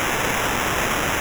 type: noise with sample-and-hold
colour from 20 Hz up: white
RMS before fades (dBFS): -22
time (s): 0-1.2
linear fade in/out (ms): 0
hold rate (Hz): 4410
effects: none